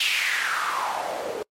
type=noise with band-pass filter sweep; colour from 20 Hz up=white; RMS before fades=-26 dBFS; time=0-1.43 s; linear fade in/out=5 ms; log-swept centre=3000 to 430 Hz; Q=4.3; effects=noise-tail reverb RT60 0.1 s tail -26 dB re dry + MP3 64 kbps